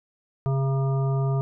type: harmonic tone with a mistuned harmonic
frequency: 135.4 Hz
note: C#3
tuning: 40 cents flat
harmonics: 1 / 3 / 5 / 7 / 9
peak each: -21 / -32 / -35 / -40 / -39 dBFS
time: 0.46-1.41 s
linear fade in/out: 0 ms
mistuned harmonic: 9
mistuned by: -19 cents
effects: none